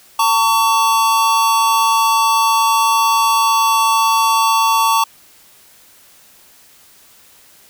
square tone pair together, 900.1 / 1129 Hz, A5 / C#6, +39 / +31 cents, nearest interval major third, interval 392 cents, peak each -15 dBFS, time 0.19-5.04 s, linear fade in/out 5 ms, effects white hiss -47 dBFS RMS until 7.69 s

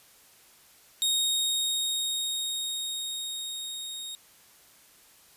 sawtooth tone with level ramp, 3734 Hz, A#7, 2 cents sharp, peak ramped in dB -20 to -33 dBFS, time 1.02-4.15 s, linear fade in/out 0 ms, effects white hiss -57 dBFS RMS until 5.36 s + resampled to 32000 Hz

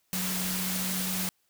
sine tone in noise, 185 Hz, F#3, in tune, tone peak -33 dBFS, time 0.13-1.29 s, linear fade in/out 0 ms, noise white, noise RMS -32 dBFS, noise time 0.13-1.29 s, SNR -4 dB, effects white hiss -72 dBFS RMS until 1.49 s

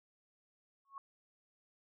sine tone with exponential growth, 1100 Hz, C#6, 14 cents flat, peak -40 dBFS, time 0.85-0.98 s, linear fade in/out 1 ms, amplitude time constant 27 ms, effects none

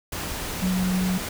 sine tone in noise, 184.5 Hz, F#3, 5 cents flat, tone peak -21 dBFS, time 0.62-1.18 s, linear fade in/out 5 ms, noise pink, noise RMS -31 dBFS, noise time 0.12-1.29 s, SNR +7 dB, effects none

